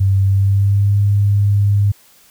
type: tone with pitch glide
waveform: sine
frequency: 97.2 to 101.39 Hz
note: G2 to G#2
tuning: -14 to -41 cents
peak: -10 dBFS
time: 0-1.92 s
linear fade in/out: 10 ms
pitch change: +73 cents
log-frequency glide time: 0.25-0.96 s
effects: white hiss -49 dBFS RMS until 2.3 s